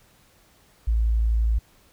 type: tone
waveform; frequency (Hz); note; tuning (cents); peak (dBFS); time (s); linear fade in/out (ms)
sine; 55.9; A1; +28; -18; 0.87-1.59; 10
effects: pink hiss -58 dBFS RMS until 1.92 s